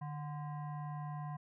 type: tone with frequency modulation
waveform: sine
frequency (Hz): 150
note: D3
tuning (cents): +37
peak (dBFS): -39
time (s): 0.01-1.37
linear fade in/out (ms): 10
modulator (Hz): 882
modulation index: 0.69
effects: none